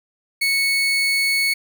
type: tone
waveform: 30% pulse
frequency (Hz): 2209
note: C#7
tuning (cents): -7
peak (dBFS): -14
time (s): 0.41-1.54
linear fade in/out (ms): 10
effects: none